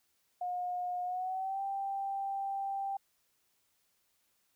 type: tone with pitch glide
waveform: sine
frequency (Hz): 718 to 787.5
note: F5 to G5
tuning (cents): +48 to +8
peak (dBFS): -33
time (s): 0.41-2.97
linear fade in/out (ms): 5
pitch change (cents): +160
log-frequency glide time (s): 1.04-1.62
effects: white hiss -75 dBFS RMS until 4.55 s